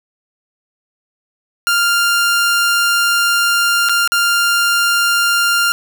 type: tone with dropouts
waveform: sawtooth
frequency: 1396.9 Hz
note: F6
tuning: in tune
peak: -8 dBFS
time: 1.67-5.72 s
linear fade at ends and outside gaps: 0 ms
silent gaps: 3.888-3.894 / 4.076-4.12 s
effects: none